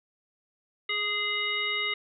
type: harmonic tone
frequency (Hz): 415.3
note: G#4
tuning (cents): 0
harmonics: 1 / 3 / 5 / 7 / 9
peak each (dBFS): -40 / -37 / -29 / -33 / -34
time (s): 0.89-1.94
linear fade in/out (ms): 5
effects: none